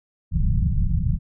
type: low-pass noise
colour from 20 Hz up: pink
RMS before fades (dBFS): -20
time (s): 0.31-1.19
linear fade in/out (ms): 50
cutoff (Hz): 180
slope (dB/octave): 48
effects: none